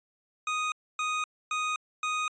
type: tone bursts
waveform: 25% pulse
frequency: 1244.5 Hz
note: D#6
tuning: in tune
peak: -24 dBFS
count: 4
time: 0.47-2.28 s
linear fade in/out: 2 ms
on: 250 ms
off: 270 ms
effects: resampled to 16000 Hz